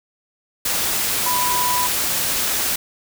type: tone in noise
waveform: sine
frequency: 987.8 Hz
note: B5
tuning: in tune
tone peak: -20 dBFS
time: 1.26-1.87 s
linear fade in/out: 5 ms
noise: white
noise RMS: -21 dBFS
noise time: 0.65-2.76 s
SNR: -2 dB
effects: none